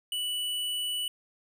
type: tone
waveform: square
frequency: 2960 Hz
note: F#7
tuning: in tune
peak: -30 dBFS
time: 0.12-1.08 s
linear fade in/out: 2 ms
effects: none